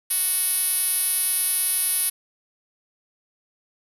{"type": "tone with band-pass filter", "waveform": "5% pulse", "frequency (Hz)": 369.8, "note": "F#4", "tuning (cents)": -1, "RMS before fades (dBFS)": -23, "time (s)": [0.1, 2.1], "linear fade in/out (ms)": 10, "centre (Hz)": 11000, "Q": 4.7, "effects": ["8-bit"]}